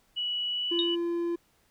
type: tone with pitch glide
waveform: sine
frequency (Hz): 2939 to 2958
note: F#7 to F#7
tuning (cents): -12 to -1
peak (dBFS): -28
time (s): 0.16-0.96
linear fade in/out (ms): 20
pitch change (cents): +11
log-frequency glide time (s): 0.48-0.69
type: tone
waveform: triangle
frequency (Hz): 342.1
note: F4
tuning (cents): -36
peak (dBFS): -25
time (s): 0.71-1.36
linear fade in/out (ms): 10
type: tone with exponential decay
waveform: sine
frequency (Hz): 3729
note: A#7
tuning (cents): 0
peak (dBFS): -22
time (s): 0.79-0.9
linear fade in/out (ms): 1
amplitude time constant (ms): 22
effects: pink hiss -67 dBFS RMS until 1.7 s